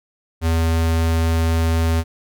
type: tone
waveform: square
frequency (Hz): 82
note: E2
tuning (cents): -9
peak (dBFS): -16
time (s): 0.41-2.04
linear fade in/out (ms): 50
effects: none